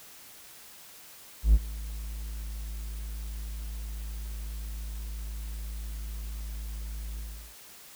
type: tone with ADSR envelope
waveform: triangle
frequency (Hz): 53.8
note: A1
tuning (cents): -38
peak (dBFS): -11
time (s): 1.43-7.55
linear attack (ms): 110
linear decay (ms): 40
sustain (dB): -21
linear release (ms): 360
effects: tanh soft clip ceiling -7 dBFS + white hiss -50 dBFS RMS until 7.95 s